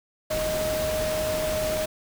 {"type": "tone in noise", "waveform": "sine", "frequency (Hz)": 622.3, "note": "D#5", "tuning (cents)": 0, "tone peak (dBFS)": -25, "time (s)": [0.3, 1.86], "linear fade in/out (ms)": 10, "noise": "pink", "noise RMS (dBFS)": -31, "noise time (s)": [0.3, 1.86], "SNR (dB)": 3, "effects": []}